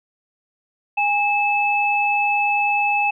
sine tone pair together, 820.3 / 2611 Hz, G#5 / E7, -22 / -17 cents, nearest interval octave + minor sixth, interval 2005 cents, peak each -19 dBFS, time 0.97-3.11 s, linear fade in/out 10 ms, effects none

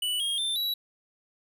square tone with pitch steps, 2964 / 3251 / 3566 / 3911 Hz, F#7 / G#7 / A7 / B7, +2 / -38 / +22 / -18 cents, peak -27 dBFS, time 0.02-0.74 s, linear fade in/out 5 ms, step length 180 ms, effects none

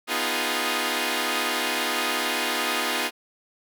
5% pulse chord, F half-diminished seventh, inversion second, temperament equal, 246.9 / 311.1 / 349.2 / 415.3 Hz, Cb4 / Eb4 / F4 / Ab4, 0 / 0 / 0 / 0 cents, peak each -18 dBFS, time 0.07-3.11 s, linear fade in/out 50 ms, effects none

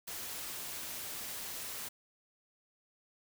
white noise, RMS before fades -42 dBFS, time 0.07-1.89 s, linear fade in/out 10 ms, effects none

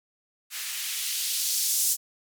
violet noise with band-pass filter sweep, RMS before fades -28 dBFS, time 0.5-1.97 s, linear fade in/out 50 ms, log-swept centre 1700 to 7000 Hz, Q 1.1, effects none

